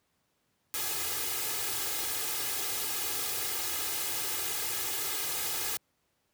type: noise with comb filter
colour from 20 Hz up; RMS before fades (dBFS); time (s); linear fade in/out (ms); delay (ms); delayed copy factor
white; -33; 0.74-5.77; 0; 2.4; +0.9
effects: pink hiss -75 dBFS RMS until 6.33 s + high-pass 80 Hz 12 dB/octave